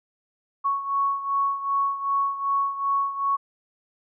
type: beating tone pair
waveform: sine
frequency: 1108.7 / 1111.3 Hz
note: C#6 / C#6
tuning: 0 / +4 cents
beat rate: 2.6 Hz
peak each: -23 / -28 dBFS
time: 0.64-3.37 s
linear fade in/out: 20 ms
effects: none